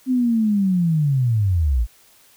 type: linear sweep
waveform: sine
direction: down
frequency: 261.6 to 51.3 Hz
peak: -15 dBFS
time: 0.06-1.87 s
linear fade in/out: 50 ms
effects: white hiss -53 dBFS RMS until 2.36 s